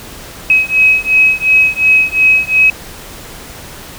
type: beating tone pair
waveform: sine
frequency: 2548 / 2550.8 Hz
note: D#7 / D#7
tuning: +41 / +42 cents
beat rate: 2.8 Hz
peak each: -10 dBFS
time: 0.5-2.7 s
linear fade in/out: 2 ms
effects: pink hiss -31 dBFS RMS until 3.98 s